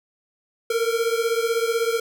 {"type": "beating tone pair", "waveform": "square", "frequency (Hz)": [454.5, 470.5], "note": ["A#4", "A#4"], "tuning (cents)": [-44, 16], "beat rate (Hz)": 16, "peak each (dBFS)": [-23, -25], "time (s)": [0.7, 2], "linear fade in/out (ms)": 5, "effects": []}